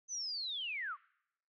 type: linear sweep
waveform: sine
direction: down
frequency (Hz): 6210 to 1046.5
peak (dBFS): -37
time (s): 0.08-0.97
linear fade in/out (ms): 50
effects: noise-tail reverb RT60 0.8 s tail -24 dB re dry

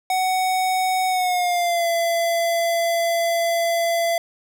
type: tone with pitch glide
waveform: square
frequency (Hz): 746 to 676.2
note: F#5 to E5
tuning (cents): +14 to +44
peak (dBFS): -19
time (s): 0.1-4.18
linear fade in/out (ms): 2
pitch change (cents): -170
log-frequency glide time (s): 1.08-1.88
effects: none

